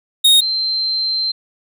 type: tone pair in turn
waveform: 45% pulse / sine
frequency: 3729 / 4124 Hz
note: A#7 / C8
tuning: 0 / -26 cents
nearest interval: major second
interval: 174 cents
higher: second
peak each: -8 / -16 dBFS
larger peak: first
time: 0.24-0.41 / 0.41-1.32 s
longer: second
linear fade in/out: 10 ms
effects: none